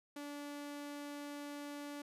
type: tone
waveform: sawtooth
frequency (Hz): 289.4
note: D4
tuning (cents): -25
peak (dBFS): -40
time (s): 0.16-2.02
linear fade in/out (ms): 5
effects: resampled to 32000 Hz